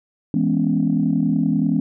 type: chord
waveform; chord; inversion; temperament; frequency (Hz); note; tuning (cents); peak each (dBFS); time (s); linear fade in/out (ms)
sine; C# minor seventh; first; equal; 164.81 / 207.7 / 246.9 / 277.2; E3 / G#3 / B3 / C#4; 0 / 0 / 0 / 0; -21; 0.34-1.8; 2
effects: tanh soft clip ceiling -7 dBFS